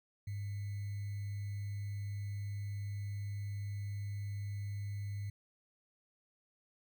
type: tone with sample-and-hold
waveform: sine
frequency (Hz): 101.3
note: G#2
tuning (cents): -43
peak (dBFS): -37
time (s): 0.27-5.3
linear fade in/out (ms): 5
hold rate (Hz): 2100
effects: none